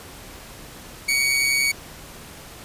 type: tone with amplitude modulation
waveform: sawtooth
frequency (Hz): 2245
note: C#7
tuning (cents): +21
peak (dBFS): -13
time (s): 1.08-1.72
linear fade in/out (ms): 10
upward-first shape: sine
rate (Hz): 133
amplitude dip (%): 40
effects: pink hiss -41 dBFS RMS until 2.64 s + resampled to 32000 Hz